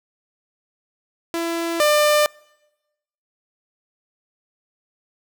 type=tone pair in turn; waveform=sawtooth; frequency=335.2 / 597.3 Hz; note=E4 / D5; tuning=+29 / +29 cents; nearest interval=minor seventh; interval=1000 cents; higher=second; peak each=-18 / -10 dBFS; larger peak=second; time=1.34-1.8 / 1.8-2.26 s; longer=neither; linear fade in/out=0 ms; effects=noise-tail reverb RT60 1.0 s tail -26 dB re dry

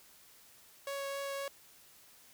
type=tone with vibrato; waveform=sawtooth; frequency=555 Hz; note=C#5; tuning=2 cents sharp; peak=-33 dBFS; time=0.87-1.48 s; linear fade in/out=2 ms; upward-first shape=triangle; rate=3.7 Hz; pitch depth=9 cents each way; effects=white hiss -60 dBFS RMS until 2.33 s

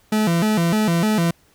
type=tone with vibrato; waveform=40% pulse; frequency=190.6 Hz; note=G3; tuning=48 cents flat; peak=-15 dBFS; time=0.12-1.31 s; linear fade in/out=5 ms; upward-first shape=square; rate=3.3 Hz; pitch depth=210 cents each way; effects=pink hiss -57 dBFS RMS until 1.54 s

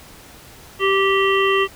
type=harmonic tone; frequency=389.9 Hz; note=G4; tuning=9 cents flat; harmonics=1 / 3 / 5 / 7 / 8; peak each=-17 / -20 / -23 / -23 / -26 dBFS; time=0.79-1.68 s; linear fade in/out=50 ms; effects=pink hiss -43 dBFS RMS until 1.75 s

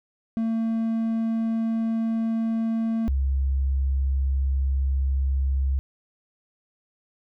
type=tone pair in turn; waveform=triangle / sine; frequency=225.7 / 67.33 Hz; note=A3 / C#2; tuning=+44 / -50 cents; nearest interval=octave + major sixth; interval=2094 cents; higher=first; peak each=-20 dBFS; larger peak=neither; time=0.37-3.08 / 3.08-5.79 s; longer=neither; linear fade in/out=0 ms; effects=none

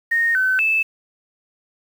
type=tone with pitch steps; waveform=sine; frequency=1851 / 1522 / 2626 Hz; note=A#6 / F#6 / E7; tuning=-13 / +48 / -7 cents; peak=-15 dBFS; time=0.11-0.83 s; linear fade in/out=10 ms; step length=240 ms; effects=7-bit

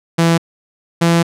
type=tone pair in turn; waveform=sawtooth; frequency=166.7 / 168.64 Hz; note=E3 / E3; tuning=+20 / +40 cents; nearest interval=unison; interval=20 cents; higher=second; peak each=-6 dBFS; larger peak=neither; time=0.18-0.38 / 1.01-1.23 s; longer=second; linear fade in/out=10 ms; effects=low-pass 10000 Hz 12 dB/octave

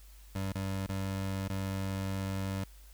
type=tone with dropouts; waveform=25% pulse; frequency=96.4 Hz; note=G2; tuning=28 cents flat; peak=-29 dBFS; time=0.35-2.64 s; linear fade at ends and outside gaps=5 ms; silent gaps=0.522-0.551 / 0.864-0.89 / 1.482-1.498 s; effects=added 50 Hz sine -51 dBFS peak until 2.93 s + white hiss -61 dBFS RMS until 2.93 s

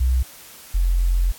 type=tone pair in turn; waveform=sine; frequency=63 / 43.92 Hz; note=B1 / F1; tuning=+35 / +11 cents; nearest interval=tritone; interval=624 cents; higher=first; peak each=-15 / -15 dBFS; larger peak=neither; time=0-0.23 / 0.74-1.32 s; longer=second; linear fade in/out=10 ms; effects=white hiss -43 dBFS RMS until 1.38 s + AAC 64 kbps

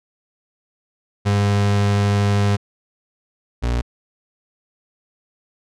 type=tone pair in turn; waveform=35% pulse; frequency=101.4 / 60.1 Hz; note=G#2 / B1; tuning=-41 / -46 cents; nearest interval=major sixth; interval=905 cents; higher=first; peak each=-13 / -16 dBFS; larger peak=first; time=1.25-2.57 / 3.62-3.82 s; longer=first; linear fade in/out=20 ms; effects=low-pass 7000 Hz 12 dB/octave

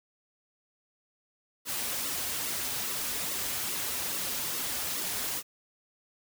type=noise with flanger; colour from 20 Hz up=white; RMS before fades=-33 dBFS; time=1.65-5.43 s; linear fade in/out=50 ms; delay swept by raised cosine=1.2 to 6.4 ms; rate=2.4 Hz; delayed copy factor=-0.65; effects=none

